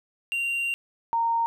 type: tone pair in turn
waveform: triangle / sine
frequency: 2767 / 923.4 Hz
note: F7 / A#5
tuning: -17 / -17 cents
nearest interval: octave + perfect fifth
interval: 1900 cents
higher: first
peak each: -23 / -21 dBFS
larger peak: second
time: 0.32-0.74 / 1.13-1.46 s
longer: first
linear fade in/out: 0 ms
effects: none